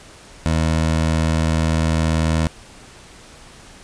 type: tone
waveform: 20% pulse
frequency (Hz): 80.2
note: E2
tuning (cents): -47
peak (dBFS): -11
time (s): 0.46-2.47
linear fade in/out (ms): 0
effects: pink hiss -43 dBFS RMS until 3.83 s + resampled to 22050 Hz